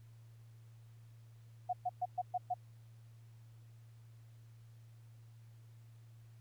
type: tone bursts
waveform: sine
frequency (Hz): 725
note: F#5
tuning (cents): -35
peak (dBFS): -32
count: 6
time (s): 1.69-2.542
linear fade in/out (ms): 10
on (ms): 42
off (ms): 120
effects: added 114 Hz sine -55 dBFS peak until 6.4 s + pink hiss -73 dBFS RMS until 6.4 s